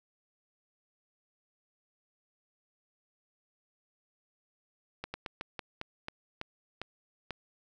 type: slowing click train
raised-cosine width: 0.3 ms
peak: -21 dBFS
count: 10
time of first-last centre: 5.04-7.307 s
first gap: 100 ms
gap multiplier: 1.22
effects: none